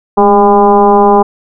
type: tone with frequency modulation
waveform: sine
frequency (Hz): 608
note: D#5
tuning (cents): -40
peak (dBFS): -3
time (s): 0.17-1.23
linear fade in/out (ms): 10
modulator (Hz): 200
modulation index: 2
effects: none